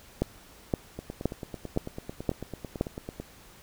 two click trains, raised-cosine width 2 ms, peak -11 / -22 dBFS, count 6 / 21, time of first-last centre 0.22-2.811 / 0.99-3.2 s, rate 1.93 / 9.05 Hz, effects pink hiss -53 dBFS RMS until 3.62 s

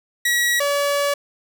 sawtooth tone pair in turn, 1920 / 570.8 Hz, B6 / D5, -49 / -49 cents, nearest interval octave + major sixth, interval 2100 cents, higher first, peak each -13 / -14 dBFS, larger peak first, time 0.25-0.6 / 0.6-1.14 s, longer second, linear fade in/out 5 ms, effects none

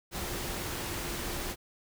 sine tone in noise, 349.2 Hz, F4, in tune, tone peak -45 dBFS, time 0.11-1.56 s, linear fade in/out 50 ms, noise pink, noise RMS -36 dBFS, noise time 0.11-1.56 s, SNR -12 dB, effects none

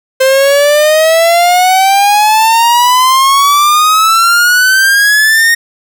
45% pulse exponential sweep, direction up, 521 to 1864 Hz, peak -5 dBFS, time 0.2-5.55 s, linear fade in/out 10 ms, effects none

